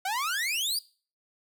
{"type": "exponential sweep", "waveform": "sawtooth", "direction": "up", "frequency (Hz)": [730, 4934], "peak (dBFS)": -24, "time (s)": [0.05, 0.79], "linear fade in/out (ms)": 5, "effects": ["noise-tail reverb RT60 0.4 s tail -21 dB re dry"]}